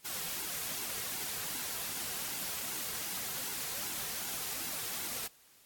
white noise with flanger, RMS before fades -38 dBFS, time 0.04-5.28 s, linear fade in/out 20 ms, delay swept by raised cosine 1.6 to 3.5 ms, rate 2.6 Hz, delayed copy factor -0.55, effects white hiss -62 dBFS RMS until 5.65 s + AAC 64 kbps

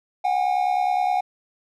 triangle tone pair together, 733.3 / 803 Hz, F#5 / G5, -16 / +41 cents, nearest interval major second, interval 157 cents, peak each -19 / -21 dBFS, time 0.24-1.21 s, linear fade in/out 10 ms, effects none

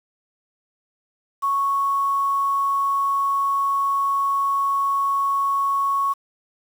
sine tone with quantisation, 1107 Hz, C#6, 3 cents flat, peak -18 dBFS, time 1.42-6.14 s, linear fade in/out 20 ms, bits 7, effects none

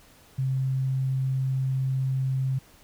sine tone, 132.3 Hz, C3, 20 cents sharp, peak -23 dBFS, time 0.38-2.59 s, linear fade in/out 10 ms, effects pink hiss -55 dBFS RMS until 2.83 s

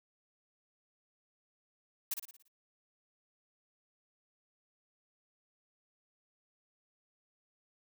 blue noise with echo, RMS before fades -34 dBFS, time 2.11-2.14 s, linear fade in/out 5 ms, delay 57 ms, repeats 6, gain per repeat -6 dB, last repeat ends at 2.482 s, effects none

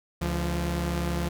sawtooth tone pair together, 71 / 172.61 Hz, C#2 / F3, +42 / -20 cents, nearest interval octave + minor third, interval 1538 cents, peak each -25 dBFS, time 0.21-1.29 s, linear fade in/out 10 ms, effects none

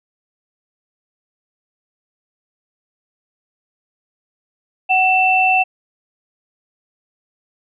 sine tone pair together, 750 / 2671 Hz, F#5 / E7, +23 / +22 cents, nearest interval octave + minor seventh, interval 2199 cents, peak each -14 dBFS, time 4.89-5.64 s, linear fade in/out 20 ms, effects none

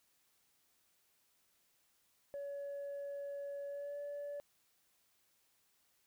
sine tone with pitch glide, 565 to 576.2 Hz, C#5 to D5, +33 to -33 cents, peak -39 dBFS, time 2.34-4.4 s, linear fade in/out 0 ms, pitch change +34 cents, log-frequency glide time 3.67-3.97 s, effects tanh soft clip ceiling -39 dBFS + white hiss -75 dBFS RMS until 6.06 s

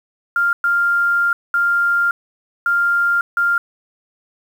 sine tone bursts at uneven times, 1396.9 Hz, F6, in tune, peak -13 dBFS, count 5, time 0.36-0.53 / 0.64-1.33 / 1.54-2.11 / 2.66-3.21 / 3.37-3.58 s, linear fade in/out 2 ms, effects 7-bit

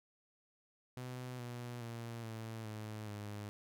sawtooth tone with pitch steps, 125.9 / 121.12 / 116.52 / 112.1 / 107.84 / 103.75 Hz, B2 / B2 / A#2 / A2 / A2 / G#2, +34 / -33 / 0 / +33 / -34 / -1 cents, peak -39 dBFS, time 0.97-3.49 s, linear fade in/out 0 ms, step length 420 ms, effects none

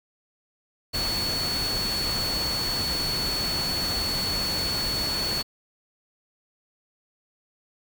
sine tone in noise, 4417 Hz, C#8, 7 cents flat, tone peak -26 dBFS, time 0.93-5.43 s, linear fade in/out 20 ms, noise pink, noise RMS -31 dBFS, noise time 0.93-5.43 s, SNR +2 dB, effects none

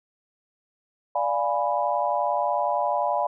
sine chord, D diminished seventh, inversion none, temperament equal, 587.3 / 698.5 / 830.6 / 987.8 Hz, D5 / F5 / Ab5 / Cb6, 0 / 0 / 0 / 0 cents, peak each -27 dBFS, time 1.15-3.27 s, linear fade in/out 5 ms, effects none

